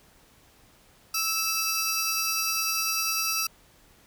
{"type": "tone cluster", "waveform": "sawtooth", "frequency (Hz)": [1314, 2638, 4729, 5750], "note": ["E6", "E7", "D8", "F8"], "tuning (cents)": [-6, 1, 11, 50], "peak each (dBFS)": -28, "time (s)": [1.14, 3.47], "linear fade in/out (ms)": 5, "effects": ["pink hiss -58 dBFS RMS until 4.06 s"]}